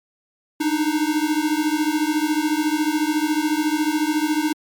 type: beating tone pair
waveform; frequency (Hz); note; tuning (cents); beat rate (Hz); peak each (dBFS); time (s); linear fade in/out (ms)
square; 299.5 / 313.5; D4 / D#4; +34 / +13; 14; -22; 0.6-4.53; 10
effects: MP3 96 kbps